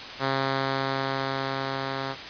5% pulse tone with level ramp, 135 Hz, C#3, 45 cents flat, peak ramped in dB -12 to -18 dBFS, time 0.19-2.16 s, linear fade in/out 50 ms, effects white hiss -37 dBFS RMS until 2.29 s + resampled to 11025 Hz

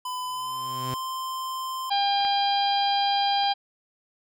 square tone with pitch glide, 1006 to 1041.5 Hz, B5 to C6, +32 to -8 cents, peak -30 dBFS, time 0.05-1.9 s, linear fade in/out 5 ms, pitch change +60 cents, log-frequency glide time 0.28-0.71 s
sawtooth tone with exponential growth, 128 Hz, C3, 38 cents flat, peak -25 dBFS, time 0.2-0.94 s, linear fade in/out 2 ms, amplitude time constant 160 ms
harmonic tone, 802 Hz, G5, 39 cents sharp, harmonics 1 / 2 / 3 / 4 / 5 / 6, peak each -22 / -37 / -37 / -29 / -33 / -32 dBFS, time 1.9-3.54 s, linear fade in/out 20 ms
clicks, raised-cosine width 0.3 ms, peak -30 / -20 / -28 dBFS, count 3, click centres 2.205 / 2.25 / 3.436 s
effects none

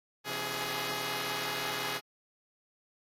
5% pulse tone cluster, 129.5 / 168.4 / 285 / 418.2 Hz, C3 / E3 / C#4 / G#4, -17 / +37 / +48 / +12 cents, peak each -30 / -31 / -33 / -24 dBFS, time 0.24-2.01 s, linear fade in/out 50 ms, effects AAC 48 kbps

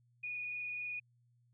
sine tone with frequency modulation, 2460 Hz, D#7, 20 cents flat, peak -38 dBFS, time 0.23-1 s, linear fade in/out 10 ms, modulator 23.8 Hz, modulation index 0.81, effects added 120 Hz sine -68 dBFS peak until 1.53 s

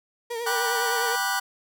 35% pulse tone with vibrato, 466.2 Hz, A#4, in tune, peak -27 dBFS, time 0.3-1.16 s, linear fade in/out 10 ms, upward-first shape triangle, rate 9.8 Hz, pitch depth 66 cents each way
sawtooth chord, G major seventh, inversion none, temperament just, 784 / 980 / 1176 / 1470 Hz, G5 / B5 / D6 / F#6, 0 / -14 / +2 / -12 cents, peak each -25 / -26 / -28 / -23 dBFS, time 0.46-1.4 s, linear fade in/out 10 ms
effects none

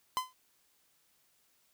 45% pulse tone with exponential decay, 1022 Hz, C6, 41 cents flat, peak -26 dBFS, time 0.17-0.33 s, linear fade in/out 0 ms, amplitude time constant 34 ms, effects white hiss -71 dBFS RMS until 1.73 s

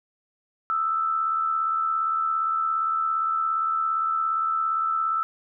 sine tone pair together, 1244.5 / 1321.9 Hz, D#6 / E6, 0 / +4 cents, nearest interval minor second, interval 104 cents, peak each -32 / -22 dBFS, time 0.7-5.23 s, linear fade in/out 0 ms, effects none

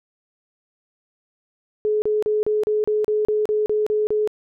sine tone bursts, 425.3 Hz, G#4, 41 cents sharp, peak -17 dBFS, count 12, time 1.85-4.275 s, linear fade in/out 0 ms, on 170 ms, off 35 ms, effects none

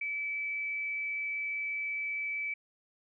sine tone with frequency modulation, 2303 Hz, D7, 34 cents flat, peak -32 dBFS, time 0.01-2.54 s, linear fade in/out 5 ms, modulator 111 Hz, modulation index 0.25, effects none

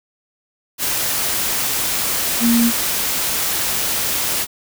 sine tone in noise, 234.1 Hz, A#3, 8 cents sharp, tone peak -12 dBFS, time 2.4-2.72 s, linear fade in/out 50 ms, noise white, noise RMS -20 dBFS, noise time 0.78-4.47 s, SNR +5 dB, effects none

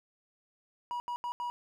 triangle tone bursts at uneven times, 966 Hz, B5, 39 cents flat, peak -31 dBFS, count 4, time 0.91-1 / 1.08-1.16 / 1.24-1.32 / 1.4-1.5 s, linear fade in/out 0 ms, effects none

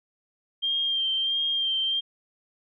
sine tone with vibrato, 3182 Hz, G7, 25 cents sharp, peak -23 dBFS, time 0.62-2.01 s, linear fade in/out 20 ms, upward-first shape sine, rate 1.5 Hz, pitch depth 27 cents each way, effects none

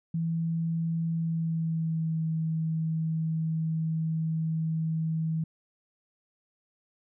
sine tone with pitch glide, 164.81 to 160.49 Hz, E3 to E3, 0 to -46 cents, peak -26 dBFS, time 0.14-5.44 s, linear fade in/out 5 ms, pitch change -46 cents, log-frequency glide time 1.11-2.23 s, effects none

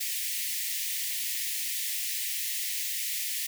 white high-pass noise, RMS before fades -32 dBFS, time 0-3.47 s, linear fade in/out 10 ms, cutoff 1800 Hz, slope 96 dB/octave, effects none

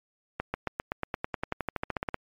accelerating click train, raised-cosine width 0.5 ms, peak -14 dBFS, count 20, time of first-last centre 0.4-2.143 s, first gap 140 ms, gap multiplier 0.95, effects MP3 64 kbps

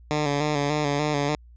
10% pulse tone with vibrato, 146.83 Hz, D3, in tune, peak -14 dBFS, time 0.11-1.35 s, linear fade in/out 0 ms, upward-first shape square, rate 3.4 Hz, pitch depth 43 cents each way, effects added 59 Hz sine -46 dBFS peak until 1.56 s + resampled to 16000 Hz

